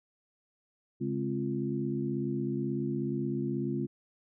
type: harmonic tone with a mistuned harmonic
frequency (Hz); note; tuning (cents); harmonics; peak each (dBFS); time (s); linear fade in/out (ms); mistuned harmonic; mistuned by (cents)
69.3; C#2; 0; 2 / 3 / 4 / 5; -35 / -35 / -35 / -35; 1-3.87; 20; 4; -82
effects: none